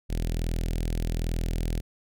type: tone with notch filter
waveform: sawtooth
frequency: 41.2 Hz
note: E1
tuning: in tune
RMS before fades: -28 dBFS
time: 0.09-1.81 s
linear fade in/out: 20 ms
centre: 1100 Hz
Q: 0.56
effects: none